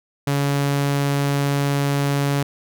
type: tone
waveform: sawtooth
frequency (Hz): 141.3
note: C#3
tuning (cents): +34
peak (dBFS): -14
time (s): 0.27-2.43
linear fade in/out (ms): 5
effects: none